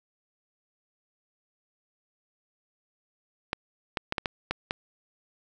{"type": "clicks", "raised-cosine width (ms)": 0.3, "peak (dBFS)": -11, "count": 7, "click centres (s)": [3.531, 3.972, 4.124, 4.182, 4.258, 4.51, 4.709], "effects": []}